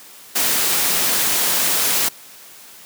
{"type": "noise", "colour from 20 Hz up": "white", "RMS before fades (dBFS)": -18, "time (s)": [0.35, 2.09], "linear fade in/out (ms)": 10, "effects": ["white hiss -42 dBFS RMS until 2.85 s", "high-pass 150 Hz 12 dB/octave"]}